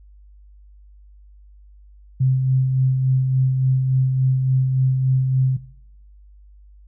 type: tone with tremolo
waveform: sine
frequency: 130.81 Hz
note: C3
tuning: in tune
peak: -13 dBFS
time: 2.2-5.57 s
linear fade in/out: 10 ms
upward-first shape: sine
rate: 3.5 Hz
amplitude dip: 35%
effects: noise-tail reverb RT60 0.7 s tail -19 dB re dry + added 50 Hz sine -44 dBFS peak until 6.87 s